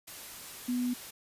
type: tone in noise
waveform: sine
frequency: 246.9 Hz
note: B3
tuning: in tune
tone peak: -28 dBFS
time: 0.68-0.94 s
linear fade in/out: 10 ms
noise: white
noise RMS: -45 dBFS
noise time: 0.07-1.11 s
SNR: +14 dB
effects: resampled to 32000 Hz